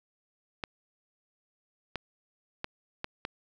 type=clicks; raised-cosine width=0.3 ms; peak=-17 dBFS; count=5; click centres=0.638 / 1.957 / 2.644 / 3.044 / 3.251 s; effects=none

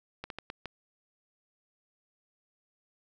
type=slowing click train; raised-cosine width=0.3 ms; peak=-22 dBFS; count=5; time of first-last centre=0.24-0.657 s; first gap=62 ms; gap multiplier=1.36; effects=none

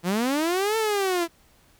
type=linear two-way sweep; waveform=sawtooth; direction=up then down; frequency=164.81 to 450.3 to 329.7 Hz; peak=-18 dBFS; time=0.03-1.28 s; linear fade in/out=50 ms; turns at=0.77 s; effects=pink hiss -59 dBFS RMS until 1.79 s

